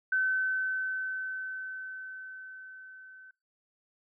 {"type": "tone with level ramp", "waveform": "sine", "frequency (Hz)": 1526, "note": "G6", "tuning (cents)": -47, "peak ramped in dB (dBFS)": [-24, -49], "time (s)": [0.12, 3.31], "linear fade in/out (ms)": 5, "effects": ["noise-tail reverb RT60 0.3 s tail -23 dB re dry"]}